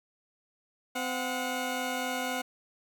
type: tone pair together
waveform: 15% pulse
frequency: 256.6 / 725.8 Hz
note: C4 / F#5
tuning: -34 / -34 cents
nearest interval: octave + tritone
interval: 1800 cents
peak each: -27 dBFS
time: 0.95-2.42 s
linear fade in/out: 10 ms
effects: none